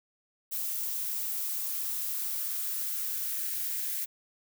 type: noise with high-pass filter sweep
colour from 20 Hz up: violet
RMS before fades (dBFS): -33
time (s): 0.51-4.06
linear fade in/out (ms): 20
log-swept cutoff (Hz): 720 to 1800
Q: 2.5
effects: none